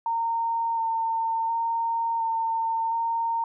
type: tone with vibrato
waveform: sine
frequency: 913 Hz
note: A#5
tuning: 36 cents flat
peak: -23 dBFS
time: 0.06-3.44 s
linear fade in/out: 2 ms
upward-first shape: square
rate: 0.7 Hz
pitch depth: 12 cents each way
effects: none